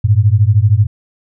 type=beating tone pair; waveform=sine; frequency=98.4 / 111.4 Hz; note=G2 / A2; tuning=+7 / +22 cents; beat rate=13 Hz; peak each=-10 dBFS; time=0.04-0.87 s; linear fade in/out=10 ms; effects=none